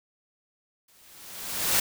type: noise with exponential growth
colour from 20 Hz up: white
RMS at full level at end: -21 dBFS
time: 0.88-1.8 s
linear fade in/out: 5 ms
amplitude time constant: 200 ms
effects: none